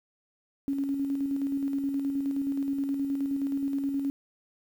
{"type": "tone with tremolo", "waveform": "sine", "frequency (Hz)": 277.2, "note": "C#4", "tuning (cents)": 0, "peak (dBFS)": -25, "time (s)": [0.68, 4.1], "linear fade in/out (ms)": 0, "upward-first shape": "square", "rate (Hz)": 9.5, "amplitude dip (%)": 35, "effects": ["9-bit"]}